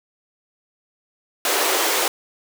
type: high-pass noise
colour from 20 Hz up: pink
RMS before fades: -20 dBFS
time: 1.45-2.08 s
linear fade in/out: 2 ms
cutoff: 330 Hz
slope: 48 dB/octave
effects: none